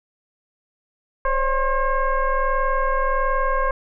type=tone with frequency modulation; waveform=sine; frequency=523.3 Hz; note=C5; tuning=in tune; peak=-17 dBFS; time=1.25-3.71 s; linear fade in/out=2 ms; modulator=544 Hz; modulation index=1.7; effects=none